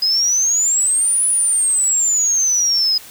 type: exponential two-way sweep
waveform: sine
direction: up then down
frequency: 5000 to 10000 to 5000 Hz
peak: -13 dBFS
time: 0.02-2.98 s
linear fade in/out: 5 ms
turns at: 1.25 s
effects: white hiss -39 dBFS RMS until 3.1 s